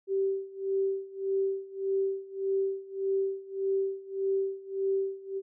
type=tone with tremolo; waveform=sine; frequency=388.5 Hz; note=G4; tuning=16 cents flat; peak=-24 dBFS; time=0.07-5.42 s; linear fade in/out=50 ms; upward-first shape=sine; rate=1.7 Hz; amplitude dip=90%; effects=none